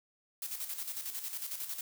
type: noise with tremolo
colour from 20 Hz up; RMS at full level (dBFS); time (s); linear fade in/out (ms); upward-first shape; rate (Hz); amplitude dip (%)
blue; -38; 0.42-1.81; 2; square; 11; 55
effects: none